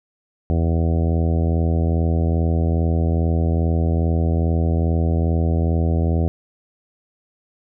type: harmonic tone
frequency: 82.41 Hz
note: E2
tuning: in tune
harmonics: 1 / 2 / 3 / 4 / 5 / 6 / 7 / 8 / 9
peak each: -17 / -23 / -27 / -29 / -31 / -33 / -34 / -35 / -36 dBFS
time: 0.5-6.28 s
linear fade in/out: 0 ms
effects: none